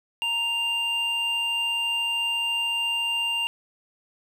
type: tone pair together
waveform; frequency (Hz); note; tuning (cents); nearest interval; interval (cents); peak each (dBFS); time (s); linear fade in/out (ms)
triangle; 932.4 / 2794; A#5 / F7; 0 / 0; octave + perfect fifth; 1900; -32 / -22; 0.22-3.47; 0
effects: none